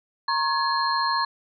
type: tone cluster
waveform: sine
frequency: 931 / 1085 / 1694 / 4205 Hz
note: A#5 / C#6 / G#6 / C8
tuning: -2 / -37 / +34 / +8 cents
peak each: -27 / -24 / -29 / -28 dBFS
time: 0.28-1.25 s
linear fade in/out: 5 ms
effects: none